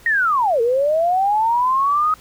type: linear two-way sweep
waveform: sine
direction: down then up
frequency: 1893 to 448.6 to 1269 Hz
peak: -14 dBFS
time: 0.06-2.14 s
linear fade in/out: 2 ms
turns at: 0.61 s
effects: pink hiss -47 dBFS RMS until 2.2 s